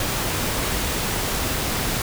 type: noise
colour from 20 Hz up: pink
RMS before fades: -24 dBFS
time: 0-2.02 s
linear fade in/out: 2 ms
effects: none